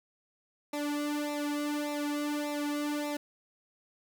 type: tone with flanger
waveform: sawtooth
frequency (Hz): 293.7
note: D4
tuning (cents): 0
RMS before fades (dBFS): -33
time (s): 0.73-3.17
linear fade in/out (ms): 5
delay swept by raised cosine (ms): 0.63 to 2.23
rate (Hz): 1.7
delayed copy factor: -1
effects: 11-bit